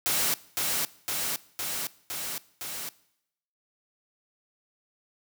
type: noise with echo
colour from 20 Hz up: white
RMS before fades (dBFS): -26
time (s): 0.06-0.34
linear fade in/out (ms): 0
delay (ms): 510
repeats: 5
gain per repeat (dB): -2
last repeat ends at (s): 2.89
effects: noise-tail reverb RT60 0.8 s tail -21 dB re dry + high-pass 100 Hz 12 dB/octave